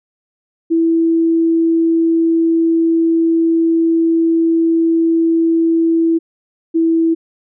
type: tone pair in turn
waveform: sine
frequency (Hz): 329.6 / 328.2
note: E4 / E4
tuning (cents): 0 / -8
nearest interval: unison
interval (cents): 8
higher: first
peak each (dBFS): -10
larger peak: neither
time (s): 0.7-6.19 / 6.74-7.15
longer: first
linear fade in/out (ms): 20
effects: none